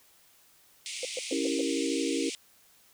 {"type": "band-pass noise", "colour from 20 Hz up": "pink", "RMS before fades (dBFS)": -38, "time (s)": [0.86, 2.35], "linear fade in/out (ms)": 0, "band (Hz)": [2100, 9600], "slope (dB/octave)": 96}
{"type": "tone bursts", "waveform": "sine", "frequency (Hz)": 507, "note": "B4", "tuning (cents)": 45, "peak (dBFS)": -30, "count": 5, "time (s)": [1.03, 1.61], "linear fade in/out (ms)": 2, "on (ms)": 20, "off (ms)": 120}
{"type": "chord", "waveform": "sine", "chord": "C# diminished seventh", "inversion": "none", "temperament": "equal", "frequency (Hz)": [277.2, 329.6, 392, 466.2], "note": ["C#4", "E4", "G4", "Bb4"], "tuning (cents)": [0, 0, 0, 0], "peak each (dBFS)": [-31, -32, -36, -34], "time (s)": [1.31, 2.3], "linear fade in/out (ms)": 10}
{"effects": ["white hiss -61 dBFS RMS until 2.93 s"]}